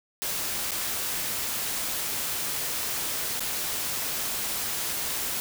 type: noise with dropouts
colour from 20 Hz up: white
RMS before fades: -30 dBFS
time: 0.22-5.4 s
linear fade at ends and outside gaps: 0 ms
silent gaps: 0.709-0.717 / 3.395-3.405 s
effects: none